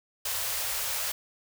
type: band-stop noise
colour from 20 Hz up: white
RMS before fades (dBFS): -31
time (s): 0.25-1.12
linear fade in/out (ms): 5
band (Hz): 110 to 470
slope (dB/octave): 48
effects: none